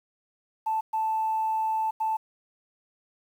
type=tone bursts at uneven times; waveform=sine; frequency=880 Hz; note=A5; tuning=in tune; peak=-23 dBFS; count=3; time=0.66-0.81 / 0.93-1.91 / 2-2.17 s; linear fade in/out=10 ms; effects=tanh soft clip ceiling -19 dBFS + 9-bit